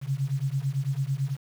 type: beating tone pair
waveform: sine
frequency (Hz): 132.1 / 141.1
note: C3 / C#3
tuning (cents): +17 / +31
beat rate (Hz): 9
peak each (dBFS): -28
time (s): 0.01-1.37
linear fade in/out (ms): 50
effects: 8-bit